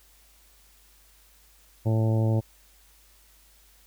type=harmonic tone; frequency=111 Hz; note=A2; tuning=16 cents sharp; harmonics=1 / 2 / 3 / 4 / 5 / 6 / 7 / 8; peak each=-21 / -31 / -32 / -37 / -34 / -41 / -43 / -44 dBFS; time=1.85-2.41 s; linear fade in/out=20 ms; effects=added 50 Hz sine -59 dBFS peak until 3.86 s + white hiss -59 dBFS RMS until 3.86 s